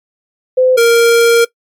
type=tone pair in turn; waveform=sine / square; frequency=512 / 466.2 Hz; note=C5 / A#4; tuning=-38 / 0 cents; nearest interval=major second; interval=162 cents; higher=first; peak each=-6 dBFS; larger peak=neither; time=0.57-0.77 / 0.77-1.45 s; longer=second; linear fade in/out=10 ms; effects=noise-tail reverb RT60 0.1 s tail -21 dB re dry + MP3 64 kbps